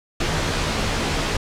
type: noise with comb filter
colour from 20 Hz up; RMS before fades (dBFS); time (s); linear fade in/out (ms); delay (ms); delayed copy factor
pink; -22; 0.2-1.37; 5; 16; -0.6
effects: low-pass 6000 Hz 12 dB/octave